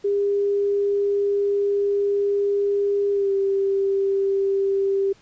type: tone with pitch glide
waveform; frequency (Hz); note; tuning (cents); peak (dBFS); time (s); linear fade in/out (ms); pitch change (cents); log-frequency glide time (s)
sine; 403.2 to 392.4; G4 to G4; +49 to +2; -18; 0.04-5.13; 10; -47; 3.12-3.32
effects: pink hiss -55 dBFS RMS until 5.21 s + resampled to 16000 Hz